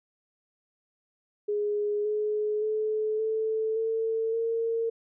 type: tone with pitch steps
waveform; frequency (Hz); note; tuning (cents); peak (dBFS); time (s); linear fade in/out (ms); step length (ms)
sine; 415.3 / 423.3 / 431.4 / 439.7 / 448.2 / 456.8; G#4 / G#4 / A4 / A4 / A4 / A#4; 0 / +33 / -34 / -1 / +32 / -35; -25; 1.48-4.9; 10; 570
effects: none